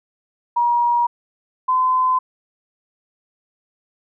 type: tone pair in turn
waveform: sine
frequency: 954 / 1022.8 Hz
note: A#5 / C6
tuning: +40 / -40 cents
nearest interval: minor second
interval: 120 cents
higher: second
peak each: -14 dBFS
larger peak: neither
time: 0.56-1.07 / 1.68-2.19 s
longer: neither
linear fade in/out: 10 ms
effects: none